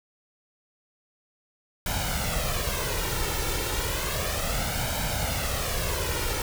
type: noise with flanger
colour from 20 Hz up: pink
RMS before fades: -28 dBFS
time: 1.86-6.42 s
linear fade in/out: 2 ms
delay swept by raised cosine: 1.3 to 2.24 ms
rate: 0.32 Hz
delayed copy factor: +0.65
effects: none